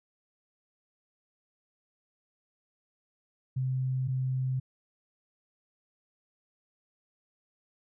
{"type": "tone pair in turn", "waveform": "sine", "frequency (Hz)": [130, 130], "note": ["C3", "C3"], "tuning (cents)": [-11, -11], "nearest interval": "unison", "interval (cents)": 0, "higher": "neither", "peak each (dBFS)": -27, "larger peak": "neither", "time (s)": [[3.56, 4.08], [4.08, 4.6]], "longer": "neither", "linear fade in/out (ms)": 10, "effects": []}